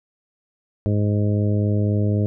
harmonic tone, 103.83 Hz, G#2, in tune, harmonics 1 / 2 / 3 / 4 / 5 / 6, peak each -18 / -24 / -28 / -30 / -32 / -34 dBFS, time 0.86-2.26 s, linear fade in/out 0 ms, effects none

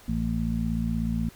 harmonic tone, 56.4 Hz, A1, 44 cents sharp, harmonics 1 / 2 / 3 / 4, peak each -30 / -34 / -30 / -28 dBFS, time 0.08-1.29 s, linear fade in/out 5 ms, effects pink hiss -52 dBFS RMS until 1.35 s

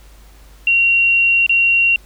sine tone with dropouts, 2750 Hz, F7, 27 cents flat, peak -10 dBFS, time 0.67-1.96 s, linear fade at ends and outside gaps 2 ms, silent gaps 1.464-1.494 s, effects added 50 Hz sine -41 dBFS peak until 2.05 s + pink hiss -49 dBFS RMS until 2.05 s

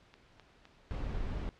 clicks, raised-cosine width 0.2 ms, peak -35 dBFS, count 3, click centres 0.14 / 0.397 / 0.654 s
brown noise, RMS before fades -36 dBFS, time 0.91-1.49 s, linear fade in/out 0 ms
effects pink hiss -63 dBFS RMS until 1.59 s + low-pass 4000 Hz 12 dB/octave

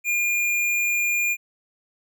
sine tone with hard clipping, 2414 Hz, D7, 47 cents sharp, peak -21 dBFS, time 0.04-1.37 s, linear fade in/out 50 ms, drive 18 dB, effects none

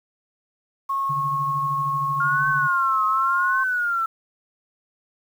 sine tone with pitch glide, 1092 to 1069.5 Hz, C#6 to C6, -26 to +38 cents, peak -21 dBFS, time 0.89-3.64 s, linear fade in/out 10 ms, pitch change -36 cents, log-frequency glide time 2.58-2.73 s
sine tone with tremolo, 143.7 Hz, D3, 37 cents flat, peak -27 dBFS, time 1.09-2.68 s, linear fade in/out 10 ms, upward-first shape sine, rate 13 Hz, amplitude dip 70%
sine tone with vibrato, 1396.9 Hz, F6, in tune, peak -20 dBFS, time 2.2-4.06 s, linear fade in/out 5 ms, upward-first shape triangle, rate 0.88 Hz, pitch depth 170 cents each way
effects 8-bit

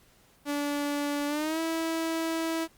sawtooth tone with pitch glide, 289 to 326.3 Hz, D4 to E4, -28 to -18 cents, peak -24 dBFS, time 0.45-2.68 s, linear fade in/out 50 ms, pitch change +210 cents, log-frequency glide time 1.27-1.6 s, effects pink hiss -61 dBFS RMS until 2.77 s + Opus 48 kbps

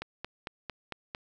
click train, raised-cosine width 0.3 ms, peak -20 dBFS, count 6, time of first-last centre 0.02-1.149 s, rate 4.43 Hz, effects none

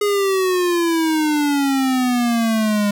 square exponential sweep, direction down, 415.9 to 203 Hz, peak -16 dBFS, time 0.01-2.91 s, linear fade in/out 5 ms, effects none

